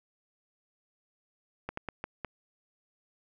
slowing click train, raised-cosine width 0.5 ms, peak -20 dBFS, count 5, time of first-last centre 1.69-2.247 s, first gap 84 ms, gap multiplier 1.35, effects none

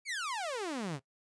sawtooth exponential sweep, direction down, 2349 to 125.8 Hz, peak -31 dBFS, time 0.05-1 s, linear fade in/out 50 ms, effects noise-tail reverb RT60 0.1 s tail -18 dB re dry + resampled to 22050 Hz

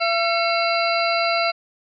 harmonic tone with a mistuned harmonic, 677 Hz, E5, 46 cents sharp, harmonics 1 / 2 / 3 / 4 / 6 / 7, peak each -21 / -24 / -26 / -27 / -29 / -29 dBFS, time 0-1.52 s, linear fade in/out 20 ms, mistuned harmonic 3, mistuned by +130 cents, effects none

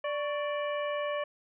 harmonic tone with a mistuned harmonic, 587.3 Hz, D5, in tune, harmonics 1 / 2 / 3 / 4 / 5, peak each -31 / -37 / -41 / -43 / -45 dBFS, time 0.04-1.24 s, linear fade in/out 5 ms, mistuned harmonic 2, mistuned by -88 cents, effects none

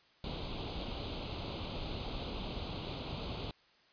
pink noise with comb filter, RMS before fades -40 dBFS, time 0.24-3.51 s, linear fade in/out 2 ms, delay 0.28 ms, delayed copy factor +0.8, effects white hiss -66 dBFS RMS until 3.92 s + resampled to 11025 Hz

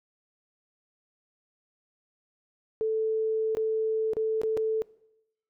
sine tone with dropouts, 440 Hz, A4, in tune, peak -24 dBFS, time 2.81-4.82 s, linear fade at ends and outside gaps 0 ms, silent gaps 3.55-3.57 / 4.134-4.168 / 4.416-4.434 / 4.569-4.574 s, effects noise-tail reverb RT60 0.8 s tail -21 dB re dry

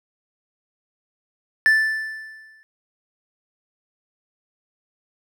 triangle tone with exponential decay, 1760 Hz, A6, in tune, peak -9 dBFS, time 1.66-2.63 s, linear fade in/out 0 ms, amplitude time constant 210 ms, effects none

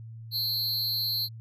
square tone with amplitude modulation, 4232 Hz, C8, 19 cents sharp, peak -23 dBFS, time 0.31-1.29 s, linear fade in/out 50 ms, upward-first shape sine, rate 243 Hz, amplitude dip 95%, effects added 113 Hz sine -40 dBFS peak until 1.4 s

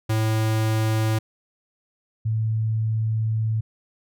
square / sine tone pair in turn, 110 / 110.5 Hz, A2 / A2, 0 / +8 cents, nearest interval unison, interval 8 cents, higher second, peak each -20 dBFS, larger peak neither, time 0.09-1.19 / 2.25-3.61 s, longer second, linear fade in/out 10 ms, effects none

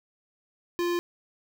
square tone with notch filter, 348.1 Hz, F4, 6 cents flat, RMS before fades -27 dBFS, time 0.79-0.99 s, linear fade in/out 0 ms, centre 9400 Hz, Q 1.2, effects none

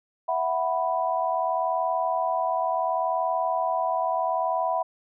sine chord, E suspended second, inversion none, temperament equal, 659.3 / 740 / 987.8 Hz, E5 / F#5 / B5, 0 / 0 / 0 cents, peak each -27 dBFS, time 0.28-4.83 s, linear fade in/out 10 ms, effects none

